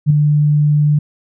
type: tone with ADSR envelope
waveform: sine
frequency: 148.5 Hz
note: D3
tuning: 20 cents sharp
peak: -4 dBFS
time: 0.06-0.99 s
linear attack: 42 ms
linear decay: 5 ms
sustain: -5 dB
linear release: 7 ms
effects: none